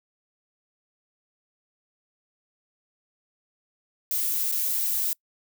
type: noise with dropouts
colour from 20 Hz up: violet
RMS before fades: -26 dBFS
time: 4.11-5.13 s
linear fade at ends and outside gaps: 1 ms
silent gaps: 4.516-4.522 s
effects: noise-tail reverb RT60 0.1 s tail -26 dB re dry